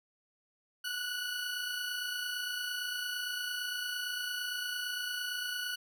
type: tone pair together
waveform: 20% pulse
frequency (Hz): 1451.2 / 1480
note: F#6 / F#6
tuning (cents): -34 / 0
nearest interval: unison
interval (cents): 34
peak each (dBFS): -36 / -31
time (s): 0.84-5.76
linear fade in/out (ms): 10
effects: none